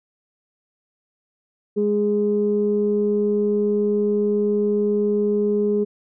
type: tone pair together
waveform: sine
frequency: 207.2 / 414.5 Hz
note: G#3 / G#4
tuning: -4 / -3 cents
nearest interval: octave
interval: 1201 cents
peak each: -21 / -18 dBFS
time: 1.76-5.85 s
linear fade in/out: 20 ms
effects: tanh soft clip ceiling -9 dBFS